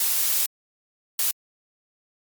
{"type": "noise bursts at uneven times", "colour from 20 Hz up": "blue", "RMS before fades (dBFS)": -22, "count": 2, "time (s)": [[0, 0.46], [1.19, 1.31]], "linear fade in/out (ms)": 2, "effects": ["MP3 96 kbps"]}